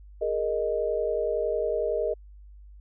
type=chord; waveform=sine; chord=Ab suspended second; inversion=none; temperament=equal; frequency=415.3 / 466.2 / 622.3 Hz; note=Ab4 / Bb4 / Eb5; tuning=0 / 0 / 0 cents; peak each=-30 / -28 / -28 dBFS; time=0.21-2.14 s; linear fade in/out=10 ms; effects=added 50 Hz sine -45 dBFS peak until 2.8 s